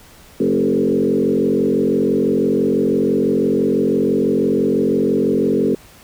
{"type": "tone with frequency modulation", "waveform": "sine", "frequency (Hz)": 329.5, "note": "E4", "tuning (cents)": -1, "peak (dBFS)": -13, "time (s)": [0.4, 5.75], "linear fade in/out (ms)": 5, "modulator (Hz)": 46, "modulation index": 3, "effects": ["pink hiss -45 dBFS RMS until 6.03 s"]}